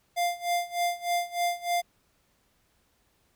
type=tone with tremolo; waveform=square; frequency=698.5 Hz; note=F5; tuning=in tune; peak=-24 dBFS; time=0.16-1.82 s; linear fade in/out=20 ms; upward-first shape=sine; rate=3.3 Hz; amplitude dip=90%; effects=pink hiss -69 dBFS RMS until 3.35 s